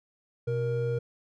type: tone pair together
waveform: triangle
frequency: 124.49 / 470 Hz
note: B2 / A#4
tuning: +14 / +14 cents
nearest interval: octave + major seventh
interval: 2300 cents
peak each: -27 / -27 dBFS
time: 0.47-0.99 s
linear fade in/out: 10 ms
effects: none